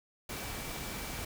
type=tone in noise; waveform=sine; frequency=2314 Hz; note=D7; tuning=26 cents flat; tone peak=-50 dBFS; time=0.29-1.25 s; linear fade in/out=5 ms; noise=pink; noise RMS=-40 dBFS; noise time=0.29-1.25 s; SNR=-13 dB; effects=none

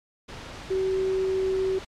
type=tone in noise; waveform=sine; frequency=379.6 Hz; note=F#4; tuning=44 cents sharp; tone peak=-22 dBFS; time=0.7-1.79 s; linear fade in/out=10 ms; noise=pink; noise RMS=-39 dBFS; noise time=0.28-1.85 s; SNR=+14 dB; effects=low-pass 5000 Hz 12 dB/octave + MP3 96 kbps

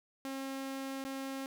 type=tone with dropouts; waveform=sawtooth; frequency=269.4 Hz; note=C#4; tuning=49 cents flat; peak=-34 dBFS; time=0.25-1.46 s; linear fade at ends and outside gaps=0 ms; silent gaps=1.04-1.05 s; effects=none

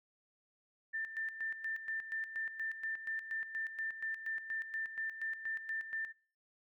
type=tone with tremolo; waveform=sine; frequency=1786 Hz; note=A6; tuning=25 cents sharp; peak=-35 dBFS; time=0.93-6.13 s; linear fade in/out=20 ms; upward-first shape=square; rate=4.2 Hz; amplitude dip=65%; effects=noise-tail reverb RT60 0.4 s tail -25 dB re dry

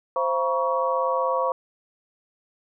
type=tone cluster; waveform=sine; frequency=524 / 680 / 956 / 1121 Hz; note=C5 / F5 / A#5 / C#6; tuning=+2 / -46 / +43 / +19 cents; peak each=-24 / -30 / -27 / -26 dBFS; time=0.16-1.52 s; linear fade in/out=2 ms; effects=none

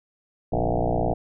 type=tone with frequency modulation; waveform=sine; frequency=311.1 Hz; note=D#4; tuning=in tune; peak=-20 dBFS; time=0.52-1.14 s; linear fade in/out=10 ms; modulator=58.8 Hz; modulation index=7.6; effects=none

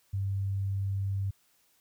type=tone; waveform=sine; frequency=98 Hz; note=G2; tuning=in tune; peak=-28 dBFS; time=0.13-1.31 s; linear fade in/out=10 ms; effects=white hiss -68 dBFS RMS until 1.8 s

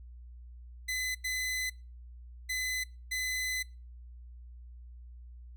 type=tone bursts at uneven times; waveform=sawtooth; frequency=2019 Hz; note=B6; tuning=38 cents sharp; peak=-28 dBFS; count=4; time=0.88-1.15 / 1.24-1.7 / 2.49-2.84 / 3.11-3.63 s; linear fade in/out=10 ms; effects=noise-tail reverb RT60 0.3 s tail -24 dB re dry + added 60 Hz sine -46 dBFS peak until 5.56 s

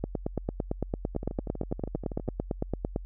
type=two click trains; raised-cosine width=2 ms; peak=-15 / -23 dBFS; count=27 / 15; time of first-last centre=0.04-2.961 / 1.15-2.279 s; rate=8.9 / 12.4 Hz; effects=added 45 Hz sine -38 dBFS peak until 3.05 s

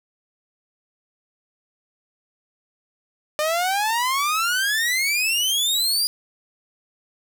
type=exponential sweep; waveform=sawtooth; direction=up; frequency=597 to 4909 Hz; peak=-16 dBFS; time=3.39-6.07 s; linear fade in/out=0 ms; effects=7-bit

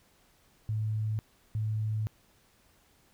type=tone pair in turn; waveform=sine; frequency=108.3 / 108.3 Hz; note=A2 / A2; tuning=-27 / -27 cents; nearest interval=unison; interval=0 cents; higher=neither; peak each=-28 dBFS; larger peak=neither; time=0.69-1.19 / 1.55-2.07 s; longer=second; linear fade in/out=0 ms; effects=pink hiss -65 dBFS RMS until 3.13 s

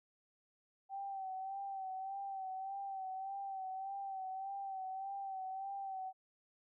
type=tone with vibrato; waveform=sine; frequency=773 Hz; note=G5; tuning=24 cents flat; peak=-40 dBFS; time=0.89-6.13 s; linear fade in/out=50 ms; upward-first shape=sine; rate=1.7 Hz; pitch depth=42 cents each way; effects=none

